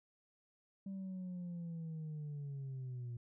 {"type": "linear sweep", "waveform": "sine", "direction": "down", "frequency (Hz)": [196, 118], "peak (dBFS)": -39, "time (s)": [0.86, 3.17], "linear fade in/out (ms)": 5, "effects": ["tanh soft clip ceiling -40 dBFS"]}